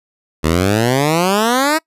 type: exponential sweep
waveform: 10% pulse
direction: up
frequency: 75.7 to 325.7 Hz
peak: -4 dBFS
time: 0.43-1.79 s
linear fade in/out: 20 ms
effects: noise-tail reverb RT60 0.1 s tail -25 dB re dry + resampled to 32000 Hz